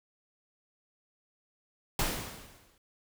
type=noise with exponential decay; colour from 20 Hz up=pink; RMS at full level=-28 dBFS; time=1.99-2.78 s; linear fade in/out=2 ms; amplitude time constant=170 ms; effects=none